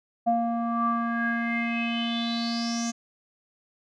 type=tone with low-pass filter sweep; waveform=square; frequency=233.1 Hz; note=A#3; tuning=in tune; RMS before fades=-27 dBFS; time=0.26-2.92 s; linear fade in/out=20 ms; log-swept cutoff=710 to 6500 Hz; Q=8.6; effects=none